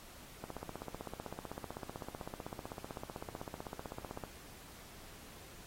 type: click train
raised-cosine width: 1 ms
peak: -28 dBFS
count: 61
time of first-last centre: 0.44-4.237 s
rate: 15.8 Hz
effects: pink hiss -55 dBFS RMS until 5.66 s + AAC 48 kbps